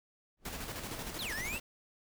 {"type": "noise with exponential growth", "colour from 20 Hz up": "brown", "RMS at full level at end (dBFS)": -41, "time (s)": [0.37, 0.49], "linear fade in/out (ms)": 5, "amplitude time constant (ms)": 26}
{"type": "noise with tremolo", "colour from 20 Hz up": "pink", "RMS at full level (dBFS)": -40, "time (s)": [0.45, 1.6], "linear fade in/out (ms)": 5, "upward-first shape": "square", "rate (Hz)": 13, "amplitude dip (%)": 40}
{"type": "exponential two-way sweep", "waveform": "square", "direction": "down then up", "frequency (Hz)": [4413, 1653, 2763], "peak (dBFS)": -38, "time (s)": [1.19, 1.58], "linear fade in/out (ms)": 0, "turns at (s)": 1.33}
{"effects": []}